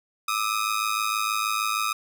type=ring-modulated tone; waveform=sawtooth; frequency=1247 Hz; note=D#6; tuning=3 cents sharp; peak=-17 dBFS; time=0.28-1.93 s; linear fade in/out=5 ms; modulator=53.2 Hz; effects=none